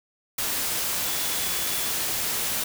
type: tone in noise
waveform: sine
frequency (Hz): 3431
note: A7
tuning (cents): -44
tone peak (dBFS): -38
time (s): 1.06-1.92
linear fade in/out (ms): 5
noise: white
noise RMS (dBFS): -27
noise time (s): 0.38-2.64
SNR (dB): -14
effects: none